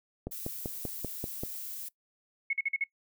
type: click train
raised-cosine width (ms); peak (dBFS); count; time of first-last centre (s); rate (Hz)
2; -21; 7; 0.27-1.435; 5.15
type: noise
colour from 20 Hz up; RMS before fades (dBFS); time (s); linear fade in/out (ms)
violet; -40; 0.31-1.89; 10
type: tone bursts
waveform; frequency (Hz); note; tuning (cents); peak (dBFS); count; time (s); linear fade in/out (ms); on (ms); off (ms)
sine; 2189; C#7; -22; -26; 5; 2.5-2.84; 5; 32; 45
effects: noise-tail reverb RT60 0.1 s tail -21 dB re dry